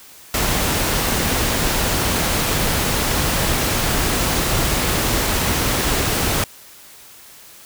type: noise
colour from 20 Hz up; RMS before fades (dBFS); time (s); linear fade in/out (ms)
pink; -19; 0.34-6.44; 2
effects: white hiss -43 dBFS RMS until 7.65 s